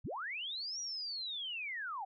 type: linear two-way sweep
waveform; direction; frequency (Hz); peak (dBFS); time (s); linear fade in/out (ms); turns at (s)
sine; up then down; 32.7 to 5800 to 724; -38; 0.04-2.05; 10; 0.8
effects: none